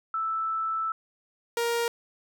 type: tone pair in turn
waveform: sine / sawtooth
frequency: 1318.5 / 469.1 Hz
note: E6 / A#4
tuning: 0 / +11 cents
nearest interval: octave + tritone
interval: 1789 cents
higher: first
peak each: -26 / -21 dBFS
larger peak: second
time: 0.14-0.92 / 1.57-1.88 s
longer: first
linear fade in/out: 2 ms
effects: none